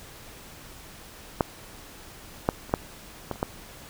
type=clicks; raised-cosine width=1 ms; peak=-6 / -6 / -29 / -6 / -15 / -30 / -10 dBFS; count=7; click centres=1.408 / 2.489 / 2.695 / 2.739 / 3.313 / 3.358 / 3.429 s; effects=pink hiss -46 dBFS RMS until 3.89 s